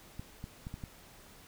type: clicks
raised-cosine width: 5 ms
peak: -28 dBFS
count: 5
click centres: 0.195 / 0.441 / 0.669 / 0.741 / 0.838 s
effects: pink hiss -56 dBFS RMS until 1.47 s